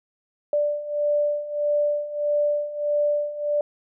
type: beating tone pair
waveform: sine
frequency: 587.3 / 588.9 Hz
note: D5 / D5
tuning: 0 / +5 cents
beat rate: 1.6 Hz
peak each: -26 / -22 dBFS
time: 0.53-3.61 s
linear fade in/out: 2 ms
effects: none